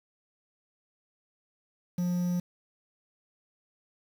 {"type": "tone with quantisation", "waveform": "triangle", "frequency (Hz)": 177.3, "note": "F3", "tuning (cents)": 26, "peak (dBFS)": -24, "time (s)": [1.98, 2.4], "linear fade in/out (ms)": 5, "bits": 8, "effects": []}